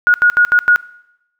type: tone bursts at uneven times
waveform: sine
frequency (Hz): 1446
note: F#6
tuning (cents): -40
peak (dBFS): -6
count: 5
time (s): 0.07-0.14 / 0.22-0.3 / 0.37-0.45 / 0.52-0.59 / 0.68-0.76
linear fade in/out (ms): 0
effects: noise-tail reverb RT60 0.8 s tail -20 dB re dry